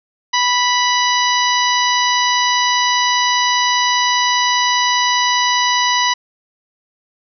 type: harmonic tone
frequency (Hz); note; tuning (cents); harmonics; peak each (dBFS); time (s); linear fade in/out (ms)
985; B5; -5; 1 / 2 / 3 / 4 / 5 / 6; -16 / -19 / -21 / -22 / -23 / -24; 0.33-6.14; 10
effects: none